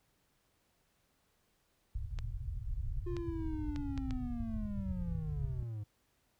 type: low-pass noise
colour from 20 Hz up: pink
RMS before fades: -39 dBFS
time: 1.95-5.63 s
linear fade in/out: 2 ms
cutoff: 130 Hz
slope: 96 dB/octave
type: clicks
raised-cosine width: 0.2 ms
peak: -29 dBFS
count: 5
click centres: 2.188 / 3.167 / 3.761 / 3.977 / 4.108 s
type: linear sweep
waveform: triangle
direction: down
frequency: 355.7 to 101.1 Hz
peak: -36 dBFS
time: 3.06-5.84 s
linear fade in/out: 10 ms
effects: pink hiss -75 dBFS RMS until 6.39 s